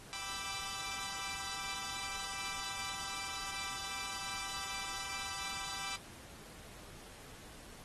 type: chord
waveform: 10% pulse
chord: E minor seventh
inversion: first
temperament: equal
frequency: 784 / 987.8 / 1174.7 / 1318.5 Hz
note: G5 / B5 / D6 / E6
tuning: 0 / 0 / 0 / 0 cents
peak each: -39 / -38 / -36 / -39 dBFS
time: 0.13-5.96 s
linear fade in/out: 0 ms
effects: pink hiss -54 dBFS RMS until 7.84 s + AAC 32 kbps